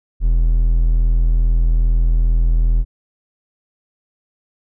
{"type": "tone", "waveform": "triangle", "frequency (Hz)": 41.2, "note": "E1", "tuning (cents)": 0, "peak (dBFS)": -9, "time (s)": [0.2, 2.85], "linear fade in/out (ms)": 50, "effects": []}